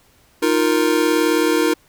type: chord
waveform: square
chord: Eb suspended second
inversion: none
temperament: just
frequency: 311.1 / 350 / 466.7 Hz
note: Eb4 / F4 / Bb4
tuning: 0 / +4 / +2 cents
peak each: -19 / -20 / -20 dBFS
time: 0.42-1.74 s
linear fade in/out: 10 ms
effects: pink hiss -55 dBFS RMS until 1.88 s